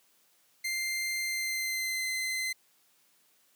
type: tone with pitch glide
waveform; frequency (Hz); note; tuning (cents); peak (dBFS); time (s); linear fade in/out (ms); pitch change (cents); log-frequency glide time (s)
sawtooth; 2093 to 2059; C7 to C7; 0 to -28; -27; 0.64-2.53; 10; -28; 1.21-2.08
effects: white hiss -67 dBFS RMS until 3.55 s + high-pass 150 Hz 12 dB/octave